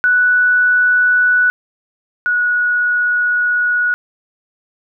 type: tone pair in turn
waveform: sine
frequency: 1480 / 1460.5 Hz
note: F#6 / F#6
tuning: 0 / -23 cents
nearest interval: unison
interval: 23 cents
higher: first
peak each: -9 / -12 dBFS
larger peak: first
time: 0.04-1.5 / 2.26-3.94 s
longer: second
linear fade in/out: 0 ms
effects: none